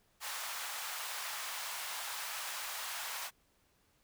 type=high-pass noise; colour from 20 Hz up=pink; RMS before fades=-41 dBFS; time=0.2-3.31 s; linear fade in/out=50 ms; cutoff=800 Hz; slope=24 dB/octave; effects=pink hiss -72 dBFS RMS until 4.03 s